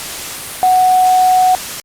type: tone in noise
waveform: sine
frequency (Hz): 740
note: F#5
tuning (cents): 0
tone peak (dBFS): -7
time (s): 0.63-1.55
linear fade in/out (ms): 0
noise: white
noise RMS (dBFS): -24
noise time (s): 0-1.8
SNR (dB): +14
effects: low-pass 12000 Hz 12 dB/octave + Opus 48 kbps